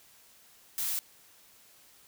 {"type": "noise", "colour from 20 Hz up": "blue", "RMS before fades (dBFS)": -32, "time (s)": [0.78, 0.99], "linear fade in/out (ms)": 0, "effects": ["white hiss -59 dBFS RMS until 2.07 s"]}